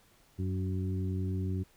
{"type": "harmonic tone with a mistuned harmonic", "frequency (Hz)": 93.4, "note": "F#2", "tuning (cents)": 17, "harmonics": [1, 2, 3, 4], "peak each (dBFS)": [-31, -37, -41, -43], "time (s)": [0.38, 1.64], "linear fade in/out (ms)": 20, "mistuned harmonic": 3, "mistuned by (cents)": 16, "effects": ["pink hiss -64 dBFS RMS until 1.76 s"]}